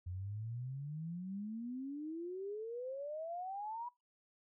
sine exponential sweep, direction up, 87.31 to 979 Hz, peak -40 dBFS, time 0.06-3.89 s, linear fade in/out 10 ms, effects noise-tail reverb RT60 0.2 s tail -20 dB re dry

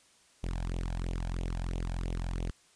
sawtooth tone with flanger, 43.31 Hz, F1, 14 cents flat, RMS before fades -34 dBFS, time 0.43-2.51 s, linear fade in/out 10 ms, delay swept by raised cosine 0.3 to 1.29 ms, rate 3 Hz, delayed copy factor +0.8, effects white hiss -63 dBFS RMS until 2.75 s + resampled to 22050 Hz

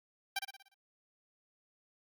10% pulse tone with echo, 784 Hz, G5, in tune, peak -24 dBFS, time 0.36-0.39 s, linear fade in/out 5 ms, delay 59 ms, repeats 6, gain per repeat -6 dB, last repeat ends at 0.744 s, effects Opus 48 kbps

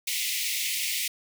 pink high-pass noise, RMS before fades -29 dBFS, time 0.07-1.08 s, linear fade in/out 5 ms, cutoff 2000 Hz, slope 96 dB/octave, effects none

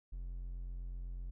triangle tone, 44 Hz, F1, 14 cents sharp, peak -38 dBFS, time 0.12-1.31 s, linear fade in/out 10 ms, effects none

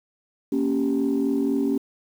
sine chord, G diminished, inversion first, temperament equal, 233.1 / 277.2 / 392 Hz, Bb3 / Db4 / G4, 0 / 0 / 0 cents, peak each -25 / -21 / -26 dBFS, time 0.52-1.78 s, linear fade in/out 5 ms, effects tanh soft clip ceiling -14 dBFS + 8-bit

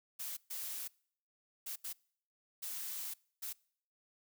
blue noise bursts at uneven times, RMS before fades -42 dBFS, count 6, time 0.19-0.37 / 0.5-0.88 / 1.66-1.76 / 1.84-1.93 / 2.62-3.14 / 3.42-3.53 s, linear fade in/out 10 ms, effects noise-tail reverb RT60 0.6 s tail -25 dB re dry

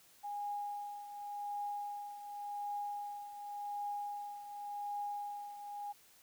sine tone with tremolo, 820 Hz, G#5, 22 cents flat, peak -36 dBFS, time 0.23-5.93 s, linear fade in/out 20 ms, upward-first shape triangle, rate 0.89 Hz, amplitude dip 70%, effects white hiss -64 dBFS RMS until 6.22 s

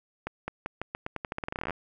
accelerating click train, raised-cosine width 0.5 ms, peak -17 dBFS, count 22, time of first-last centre 0.27-1.707 s, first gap 210 ms, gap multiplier 0.86, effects none

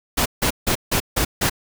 pink noise bursts, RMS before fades -19 dBFS, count 6, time 0.17-1.498 s, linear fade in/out 10 ms, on 88 ms, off 160 ms, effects none

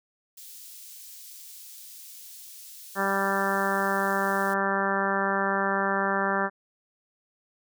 white high-pass noise, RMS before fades -45 dBFS, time 0.37-4.54 s, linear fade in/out 5 ms, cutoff 4300 Hz, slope 12 dB/octave
harmonic tone, 196 Hz, G3, in tune, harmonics 1 / 2 / 3 / 4 / 5 / 6 / 7 / 8 / 9, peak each -32 / -32 / -32 / -32 / -32 / -32 / -32 / -32 / -32 dBFS, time 2.95-6.5 s, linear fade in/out 50 ms
effects none

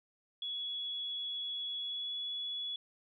sine tone with pitch glide, 3373 to 3394 Hz, G#7 to G#7, +26 to +37 cents, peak -36 dBFS, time 0.42-2.76 s, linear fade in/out 2 ms, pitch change +11 cents, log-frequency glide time 1.82-2.12 s, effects none

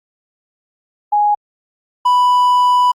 sine / triangle tone pair in turn, 830.6 / 989.6 Hz, G#5 / B5, 0 / +3 cents, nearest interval minor third, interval 303 cents, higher second, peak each -10 / -7 dBFS, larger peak second, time 1.12-1.35 / 2.05-2.92 s, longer second, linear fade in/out 10 ms, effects Opus 48 kbps

